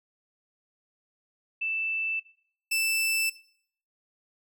sine / sawtooth tone pair in turn, 2648 / 2648 Hz, E7 / E7, +7 / +7 cents, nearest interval unison, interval 0 cents, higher neither, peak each -27 / -21 dBFS, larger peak second, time 1.61-2.2 / 2.71-3.3 s, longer neither, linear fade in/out 10 ms, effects noise-tail reverb RT60 0.6 s tail -18 dB re dry

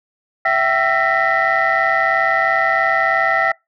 sine tone cluster, 666 / 769 / 1337 / 1840 / 1979 Hz, E5 / G5 / E6 / A#6 / B6, +18 / -33 / +24 / -23 / +3 cents, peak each -19 dBFS, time 0.45-3.52 s, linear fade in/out 5 ms, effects noise-tail reverb RT60 0.2 s tail -25 dB re dry + tanh soft clip ceiling -6 dBFS

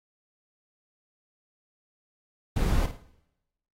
brown noise with echo, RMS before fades -24 dBFS, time 2.56-2.86 s, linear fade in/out 5 ms, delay 54 ms, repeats 3, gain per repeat -10 dB, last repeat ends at 3.022 s, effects noise-tail reverb RT60 0.9 s tail -19 dB re dry + AAC 48 kbps

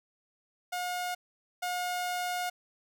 sawtooth tone pair in turn, 718 / 718 Hz, F5 / F5, +48 / +48 cents, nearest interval unison, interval 0 cents, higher neither, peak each -28 / -27 dBFS, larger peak second, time 0.72-1.15 / 1.62-2.5 s, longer second, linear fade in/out 10 ms, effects none

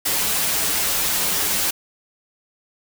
white noise with comb filter, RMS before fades -21 dBFS, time 0.05-1.71 s, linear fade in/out 10 ms, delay 8.3 ms, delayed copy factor -0.85, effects none

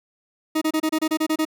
40% pulse tone bursts, 313.8 Hz, D#4, 15 cents sharp, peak -18 dBFS, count 10, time 0.55-1.452 s, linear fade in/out 10 ms, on 65 ms, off 28 ms, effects none

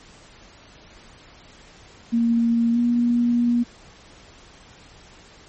sine tone with pitch glide, 232.6 to 239 Hz, A#3 to A#3, -4 to +43 cents, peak -16 dBFS, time 2.12-3.64 s, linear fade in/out 20 ms, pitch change +47 cents, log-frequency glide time 2.73-2.78 s, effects pink hiss -48 dBFS RMS until 5.48 s + MP3 32 kbps

